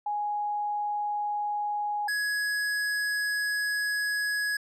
sine / square tone pair in turn, 830.6 / 1674.7 Hz, G#5 / G#6, 0 / +14 cents, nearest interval octave, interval 1214 cents, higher second, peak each -27 dBFS, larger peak neither, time 0.06-2.08 / 2.08-4.57 s, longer second, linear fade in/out 5 ms, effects low-pass 12000 Hz 12 dB/octave

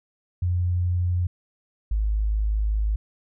sine tone pair in turn, 88.8 / 52.69 Hz, F2 / G#1, +29 / +26 cents, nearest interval major sixth, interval 903 cents, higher first, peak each -20 / -20 dBFS, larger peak neither, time 0.42-1.27 / 1.91-2.96 s, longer second, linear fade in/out 5 ms, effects none

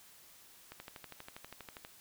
click train, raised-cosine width 0.3 ms, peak -30 dBFS, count 15, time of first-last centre 0.72-1.849 s, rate 12.4 Hz, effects white hiss -59 dBFS RMS until 2 s

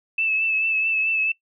sine tone with vibrato, 2622 Hz, E7, 10 cents flat, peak -19 dBFS, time 0.18-1.32 s, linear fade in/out 5 ms, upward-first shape triangle, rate 4.6 Hz, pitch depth 35 cents each way, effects noise-tail reverb RT60 0.1 s tail -19 dB re dry

